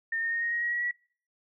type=tone with pitch steps; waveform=sine; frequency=1820 / 1835.8 / 1851.8 / 1867.9 / 1884.2 / 1900.6 / 1917.1 / 1933.8 Hz; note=A#6 / A#6 / A#6 / A#6 / A#6 / A#6 / A#6 / B6; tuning=-42 / -27 / -12 / +3 / +18 / +33 / +48 / -37 cents; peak=-27 dBFS; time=0.12-0.912 s; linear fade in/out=5 ms; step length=99 ms; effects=noise-tail reverb RT60 0.5 s tail -24 dB re dry